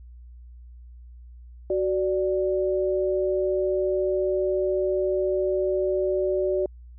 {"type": "tone pair together", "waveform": "sine", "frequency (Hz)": [373, 587.3], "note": ["F#4", "D5"], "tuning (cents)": [14, 0], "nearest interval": "minor sixth", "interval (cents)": 786, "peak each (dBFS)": [-23, -25], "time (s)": [1.7, 6.66], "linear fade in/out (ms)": 2, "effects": ["added 60 Hz sine -42 dBFS peak until 6.98 s"]}